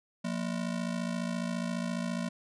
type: ring-modulated tone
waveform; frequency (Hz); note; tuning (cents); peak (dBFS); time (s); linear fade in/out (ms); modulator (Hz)
square; 206.4; G#3; -10; -29; 0.24-2.29; 10; 27.3
effects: resampled to 22050 Hz